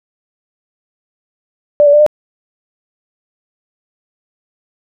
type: tone with pitch steps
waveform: sine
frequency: 588 / 575 / 593 / 602 Hz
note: D5 / D5 / D5 / D5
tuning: +2 / -37 / +17 / +43 cents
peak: -4 dBFS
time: 1.8-2.064 s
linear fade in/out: 0 ms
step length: 66 ms
effects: none